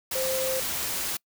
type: tone in noise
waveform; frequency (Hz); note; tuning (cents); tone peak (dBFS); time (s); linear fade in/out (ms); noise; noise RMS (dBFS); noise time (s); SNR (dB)
sine; 523.3; C5; 0; -27; 0.15-0.6; 5; white; -30; 0.11-1.17; 0
effects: noise-tail reverb RT60 0.1 s tail -26 dB re dry